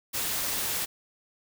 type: noise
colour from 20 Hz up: white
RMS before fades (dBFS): -30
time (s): 0.13-0.86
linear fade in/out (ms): 20
effects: none